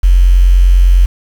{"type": "tone with quantisation", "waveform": "sine", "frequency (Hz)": 44.96, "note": "F#1", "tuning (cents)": -49, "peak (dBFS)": -3, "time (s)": [0.03, 1.06], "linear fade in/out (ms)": 10, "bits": 5, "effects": []}